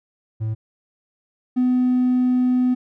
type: tone pair in turn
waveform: triangle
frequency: 110 / 251.2 Hz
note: A2 / B3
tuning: 0 / +30 cents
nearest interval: octave + major second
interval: 1430 cents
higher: second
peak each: -19 / -12 dBFS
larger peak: second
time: 0.4-0.55 / 1.56-2.75 s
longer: second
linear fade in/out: 20 ms
effects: tanh soft clip ceiling -11 dBFS